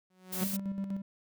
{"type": "tone with exponential growth", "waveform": "sawtooth", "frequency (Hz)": 185, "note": "F#3", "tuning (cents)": 0, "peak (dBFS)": -27, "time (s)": [0.1, 0.44], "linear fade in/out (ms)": 5, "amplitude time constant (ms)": 73}
{"type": "noise", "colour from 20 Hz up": "blue", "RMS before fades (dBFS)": -37, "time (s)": [0.32, 0.57], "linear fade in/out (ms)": 10}
{"type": "tone with tremolo", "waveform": "triangle", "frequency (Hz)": 196, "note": "G3", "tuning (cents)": 0, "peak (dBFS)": -29, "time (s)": [0.41, 1.02], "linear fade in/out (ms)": 5, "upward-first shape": "square", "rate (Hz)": 8.1, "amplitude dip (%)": 50}
{"effects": []}